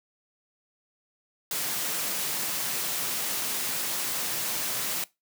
white high-pass noise, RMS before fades -30 dBFS, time 1.51-5.04 s, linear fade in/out 2 ms, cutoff 110 Hz, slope 96 dB/octave, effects noise-tail reverb RT60 0.2 s tail -20 dB re dry

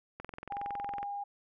click train, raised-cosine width 0.5 ms, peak -27 dBFS, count 19, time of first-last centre 0.2-1.029 s, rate 21.7 Hz
sine tone, 809 Hz, G#5, 46 cents flat, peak -35 dBFS, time 0.5-1.24 s, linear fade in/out 10 ms
effects none

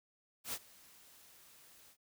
white noise with ADSR envelope, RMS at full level -38 dBFS, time 0.44-1.97 s, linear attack 91 ms, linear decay 52 ms, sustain -23 dB, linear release 70 ms, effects none

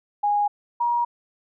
sine tone pair in turn, 824 / 952.1 Hz, G#5 / A#5, -14 / +36 cents, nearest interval minor third, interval 250 cents, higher second, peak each -18 / -19 dBFS, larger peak first, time 0.23-0.48 / 0.8-1.05 s, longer neither, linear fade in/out 10 ms, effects none

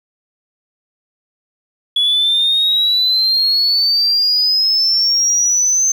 sine exponential sweep, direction up, 3382 to 6272 Hz, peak -10 dBFS, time 1.96-5.92 s, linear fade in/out 5 ms, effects tanh soft clip ceiling -7 dBFS + 7-bit

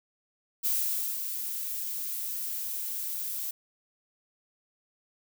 violet noise with ADSR envelope, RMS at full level -27 dBFS, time 0.63-3.51 s, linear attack 26 ms, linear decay 530 ms, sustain -7 dB, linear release 4 ms, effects none

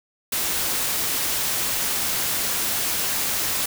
white noise, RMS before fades -24 dBFS, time 0.32-3.66 s, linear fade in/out 5 ms, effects none

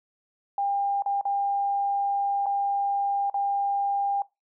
sine tone with dropouts, 800 Hz, G5, 35 cents sharp, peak -23 dBFS, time 0.58-4.22 s, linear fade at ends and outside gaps 2 ms, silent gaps 1.022-1.06 / 1.212-1.253 / 2.459-2.465 / 3.299-3.342 s, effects noise-tail reverb RT60 0.2 s tail -20 dB re dry

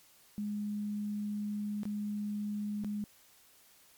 sine tone with dropouts, 207.7 Hz, G#3, in tune, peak -33 dBFS, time 0.38-3.04 s, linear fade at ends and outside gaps 0 ms, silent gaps 1.833-1.854 / 2.838-2.846 s, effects white hiss -62 dBFS RMS until 3.97 s + MP3 96 kbps

